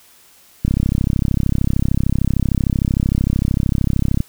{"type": "click train", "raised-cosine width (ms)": 5, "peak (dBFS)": -4, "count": 119, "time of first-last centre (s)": [0.65, 4.204], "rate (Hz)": 33.2, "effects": ["white hiss -49 dBFS RMS until 4.28 s"]}